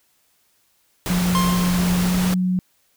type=noise; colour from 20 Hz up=pink; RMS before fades=-26 dBFS; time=1.06-2.34 s; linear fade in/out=0 ms
type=tone with pitch glide; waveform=sine; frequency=178.9 to 183.19 Hz; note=F3 to F#3; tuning=+42 to -17 cents; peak=-17 dBFS; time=1.1-2.59 s; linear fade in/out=0 ms; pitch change=+41 cents; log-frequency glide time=1.99-2.29 s
type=tone with exponential decay; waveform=45% pulse; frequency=1058 Hz; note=C6; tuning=19 cents sharp; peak=-18 dBFS; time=1.35-2.18 s; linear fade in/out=0 ms; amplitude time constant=180 ms
effects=white hiss -63 dBFS RMS until 2.96 s